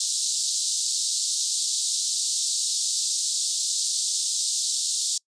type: band-pass noise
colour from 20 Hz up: white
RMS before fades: -26 dBFS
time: 0-5.18 s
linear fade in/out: 5 ms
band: 3800 to 8700 Hz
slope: 48 dB/octave
effects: noise-tail reverb RT60 0.1 s tail -26 dB re dry + resampled to 22050 Hz